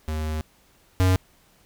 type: tone pair in turn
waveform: square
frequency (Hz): 77.78 / 92.74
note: D#2 / F#2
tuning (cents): 0 / +5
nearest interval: minor third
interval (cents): 305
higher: second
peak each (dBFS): -26 / -17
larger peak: second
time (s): 0.08-0.41 / 1-1.16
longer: first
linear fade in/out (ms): 0
effects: pink hiss -59 dBFS RMS until 1.65 s